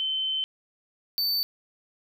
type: tone pair in turn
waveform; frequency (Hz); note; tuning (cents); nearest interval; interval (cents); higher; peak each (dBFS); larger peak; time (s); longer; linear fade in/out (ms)
sine / square; 3074 / 4550; G7 / C#8; -35 / +44; perfect fifth; 679; second; -25 / -24; second; 0-0.44 / 1.18-1.43; first; 0
effects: none